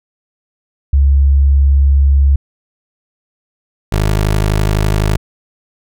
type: tone pair in turn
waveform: sine / 20% pulse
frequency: 69.3 / 51.92 Hz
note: C#2 / G#1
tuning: 0 / 0 cents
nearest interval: perfect fourth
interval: 500 cents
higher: first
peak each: -6 dBFS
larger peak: neither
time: 0.93-2.36 / 3.92-5.17 s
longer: first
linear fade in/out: 5 ms
effects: none

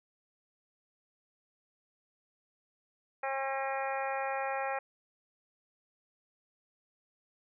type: harmonic tone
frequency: 270 Hz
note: C#4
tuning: 45 cents flat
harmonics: 2 / 3 / 4 / 5 / 6 / 7 / 8 / 9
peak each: -37 / -35 / -43 / -42 / -44 / -42 / -49 / -44 dBFS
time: 3.23-4.79 s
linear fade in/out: 5 ms
effects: none

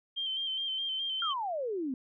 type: tone with vibrato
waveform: sine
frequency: 3136 Hz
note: G7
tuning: in tune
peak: -31 dBFS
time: 0.16-1.34 s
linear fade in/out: 20 ms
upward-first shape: square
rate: 4.8 Hz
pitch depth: 31 cents each way
type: exponential sweep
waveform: sine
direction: down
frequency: 1424 to 246.9 Hz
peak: -31 dBFS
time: 1.22-1.94 s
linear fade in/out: 2 ms
effects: none

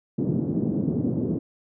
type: band-pass noise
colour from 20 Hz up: white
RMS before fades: -25 dBFS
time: 0.18-1.39 s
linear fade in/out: 10 ms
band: 120 to 320 Hz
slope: 24 dB/octave
effects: none

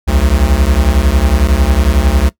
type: beating tone pair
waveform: square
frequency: 61.74 / 72.74 Hz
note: B1 / D2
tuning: 0 / -16 cents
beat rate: 11 Hz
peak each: -12 dBFS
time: 0.07-2.3 s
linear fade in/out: 20 ms
effects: noise-tail reverb RT60 0.1 s tail -19 dB re dry

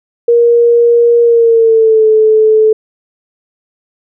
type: tone with pitch glide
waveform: sine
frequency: 471.8 to 435.1 Hz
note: A#4 to A4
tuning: +21 to -19 cents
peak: -4 dBFS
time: 0.28-2.73 s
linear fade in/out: 5 ms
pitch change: -140 cents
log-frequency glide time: 1.22-2.07 s
effects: none

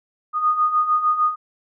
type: beating tone pair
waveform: sine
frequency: 1229 / 1235.6 Hz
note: D#6 / D#6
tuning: -22 / -12 cents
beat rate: 6.6 Hz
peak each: -23 / -17 dBFS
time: 0.33-1.36 s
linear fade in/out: 50 ms
effects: none

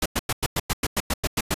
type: noise bursts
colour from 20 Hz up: pink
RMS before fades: -23 dBFS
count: 12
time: 0.02-1.543 s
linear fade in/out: 5 ms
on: 38 ms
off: 97 ms
effects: resampled to 32000 Hz

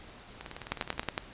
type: two click trains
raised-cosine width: 0.3 ms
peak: -24 / -13 dBFS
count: 13 / 6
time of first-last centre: 0.41-1.032 / 0.72-1.179 s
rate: 19.3 / 10.9 Hz
effects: pink hiss -50 dBFS RMS until 1.33 s + resampled to 8000 Hz

